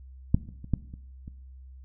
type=clicks; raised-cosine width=5 ms; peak=-7 / -28 / -27 / -11 / -29 / -29 dBFS; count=6; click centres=0.345 / 0.489 / 0.644 / 0.737 / 0.939 / 1.279 s; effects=noise-tail reverb RT60 0.7 s tail -18 dB re dry + added 65 Hz sine -44 dBFS peak until 1.84 s